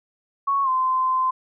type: tone with pitch glide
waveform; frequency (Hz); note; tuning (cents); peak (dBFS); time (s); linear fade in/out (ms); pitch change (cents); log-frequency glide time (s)
sine; 1108.7 to 1034.5; C#6 to C6; 0 to -20; -18; 0.47-1.31; 10; -120; 0.63-0.69
effects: none